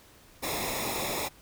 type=noise with comb filter; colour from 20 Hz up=pink; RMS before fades=-32 dBFS; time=0.42-1.29 s; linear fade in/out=20 ms; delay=0.66 ms; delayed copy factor=-0.75; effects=pink hiss -56 dBFS RMS until 1.41 s